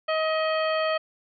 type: harmonic tone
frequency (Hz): 632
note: D#5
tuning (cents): +27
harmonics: 1 / 2 / 3 / 4 / 5 / 7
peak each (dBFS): -24 / -29 / -33 / -35 / -35 / -41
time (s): 0.08-0.98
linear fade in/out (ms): 10
effects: none